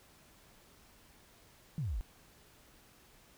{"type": "exponential sweep", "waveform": "sine", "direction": "down", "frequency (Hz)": [172.5, 41.2], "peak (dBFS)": -33, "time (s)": [1.78, 2.01], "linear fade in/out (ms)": 0, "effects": ["pink hiss -62 dBFS RMS until 3.37 s"]}